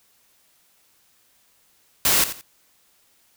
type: noise with echo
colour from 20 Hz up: white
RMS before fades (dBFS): -18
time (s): 2.05-2.24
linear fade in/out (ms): 2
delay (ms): 86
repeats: 2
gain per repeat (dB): -12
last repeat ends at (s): 2.412
effects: white hiss -61 dBFS RMS until 3.36 s